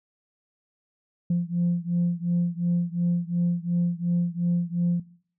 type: beating tone pair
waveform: sine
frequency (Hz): 172.5 / 175.3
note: F3 / F3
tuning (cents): -21 / +7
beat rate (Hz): 2.8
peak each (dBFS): -24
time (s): 1.3-5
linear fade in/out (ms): 5
effects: noise-tail reverb RT60 0.5 s tail -19 dB re dry + tanh soft clip ceiling -17 dBFS